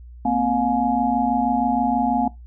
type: tone cluster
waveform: sine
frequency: 231.8 / 258 / 713 / 840 Hz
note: A#3 / C4 / F5 / G#5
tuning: -10 / -24 / +36 / +19 cents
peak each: -23 dBFS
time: 0.25-2.28 s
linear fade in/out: 5 ms
effects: noise-tail reverb RT60 0.2 s tail -20 dB re dry + added 60 Hz sine -38 dBFS peak until 2.46 s